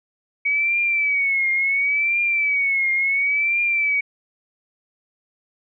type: tone with vibrato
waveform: sine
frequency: 2258 Hz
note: C#7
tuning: 31 cents sharp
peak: -17 dBFS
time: 0.45-4.01 s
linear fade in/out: 10 ms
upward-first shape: triangle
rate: 0.71 Hz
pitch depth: 110 cents each way
effects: none